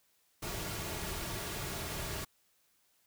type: noise with comb filter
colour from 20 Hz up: pink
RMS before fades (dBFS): -39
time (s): 0.42-2.25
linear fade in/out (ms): 10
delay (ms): 3.9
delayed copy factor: -0.5
effects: white hiss -72 dBFS RMS until 3.06 s